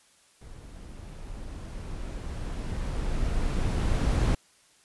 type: noise with level ramp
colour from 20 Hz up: brown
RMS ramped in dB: -45 to -22 dBFS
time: 0.41-4.35 s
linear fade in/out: 5 ms
effects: white hiss -61 dBFS RMS until 4.84 s + resampled to 24000 Hz